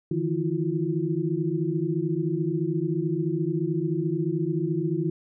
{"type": "tone cluster", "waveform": "sine", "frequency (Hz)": [151.4, 165.3, 325.6, 354.7], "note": ["D#3", "E3", "E4", "F4"], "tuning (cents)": [-47, 5, -21, 27], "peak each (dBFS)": -29, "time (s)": [0.11, 5.1], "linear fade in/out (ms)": 5, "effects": []}